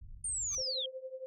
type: low-pass noise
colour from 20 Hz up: pink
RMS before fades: -50 dBFS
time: 0.01-0.62 s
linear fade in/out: 5 ms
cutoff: 110 Hz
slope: 24 dB/octave
type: linear sweep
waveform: sine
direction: down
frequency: 9020 to 3136 Hz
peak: -33 dBFS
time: 0.24-0.86 s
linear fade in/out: 5 ms
type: tone with exponential growth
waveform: 10% pulse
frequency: 1174.7 Hz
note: D6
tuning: in tune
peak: -35 dBFS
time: 0.46-0.55 s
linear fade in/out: 1 ms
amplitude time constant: 19 ms
type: tone with tremolo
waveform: sine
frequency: 521 Hz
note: C5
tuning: 7 cents flat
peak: -37 dBFS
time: 0.58-1.26 s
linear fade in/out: 0 ms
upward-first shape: triangle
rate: 11 Hz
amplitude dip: 90%
effects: none